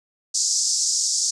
pink band-pass noise, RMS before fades -22 dBFS, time 0.34-1.31 s, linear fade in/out 10 ms, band 5000 to 7800 Hz, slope 48 dB/octave, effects none

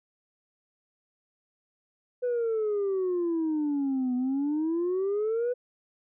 sine exponential two-way sweep, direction down then up, 500 to 246.9 to 500 Hz, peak -23 dBFS, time 2.22-5.54 s, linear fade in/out 20 ms, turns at 4.15 s, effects tanh soft clip ceiling -23 dBFS

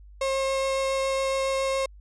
35% pulse tone with vibrato, 537 Hz, C5, 45 cents sharp, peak -22 dBFS, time 0.21-1.86 s, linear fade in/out 5 ms, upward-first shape triangle, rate 7.2 Hz, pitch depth 8 cents each way, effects added 50 Hz sine -45 dBFS peak until 2 s + resampled to 22050 Hz

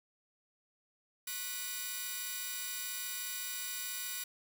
5% pulse tone cluster, 1092 / 1477 / 1958 / 2422 / 3715 Hz, C#6 / F#6 / B6 / D#7 / A#7, -26 / -3 / -15 / -47 / -7 cents, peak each -38 / -32 / -34 / -34 / -36 dBFS, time 1.27-4.24 s, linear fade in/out 5 ms, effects 9-bit

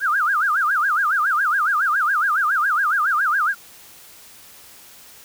sine tone with vibrato, 1396.9 Hz, F6, in tune, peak -16 dBFS, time 0-3.55 s, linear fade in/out 50 ms, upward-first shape sine, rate 7.2 Hz, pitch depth 280 cents each way, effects white hiss -45 dBFS RMS until 5.24 s

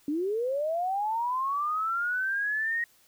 sine linear sweep, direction up, 280 to 1887 Hz, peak -26 dBFS, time 0.08-2.84 s, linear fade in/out 2 ms, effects white hiss -62 dBFS RMS until 3.07 s

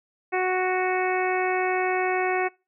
harmonic tone, 369.4 Hz, F#4, 3 cents flat, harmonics 1 / 2 / 3 / 4 / 5 / 6 / 7, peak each -25 / -26 / -33 / -34 / -32 / -31 / -36 dBFS, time 0.32-2.49 s, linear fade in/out 20 ms, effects noise-tail reverb RT60 0.3 s tail -26 dB re dry

